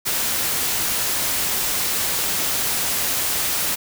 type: noise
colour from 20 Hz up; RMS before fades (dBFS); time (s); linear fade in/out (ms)
white; -22; 0.05-3.76; 20
effects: none